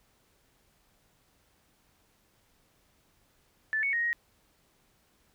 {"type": "tone with pitch steps", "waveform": "sine", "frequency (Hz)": [1752, 2218, 1871, 1882], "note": ["A6", "C#7", "A#6", "A#6"], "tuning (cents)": [-8, 0, 6, 16], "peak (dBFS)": -26, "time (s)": [3.73, 4.13], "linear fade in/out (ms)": 0, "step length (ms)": 100, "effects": ["pink hiss -68 dBFS RMS until 5.34 s"]}